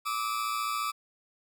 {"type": "tone pair together", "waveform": "40% pulse", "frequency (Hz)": [1170.7, 1285], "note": ["D6", "E6"], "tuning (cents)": [-6, -45], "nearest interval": "major second", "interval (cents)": 161, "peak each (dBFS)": [-30, -33], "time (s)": [0.05, 0.92], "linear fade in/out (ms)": 20, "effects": []}